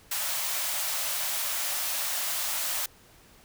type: high-pass noise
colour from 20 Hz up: white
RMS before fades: -30 dBFS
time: 0.11-2.86 s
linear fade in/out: 5 ms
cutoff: 550 Hz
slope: 96 dB/octave
effects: pink hiss -56 dBFS RMS until 3.44 s